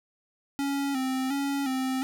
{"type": "tone with vibrato", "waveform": "square", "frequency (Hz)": 270, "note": "C#4", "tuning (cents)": -45, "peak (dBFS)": -27, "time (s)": [0.59, 2.03], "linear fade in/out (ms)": 0, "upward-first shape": "square", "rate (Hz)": 1.4, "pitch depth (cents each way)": 57, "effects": []}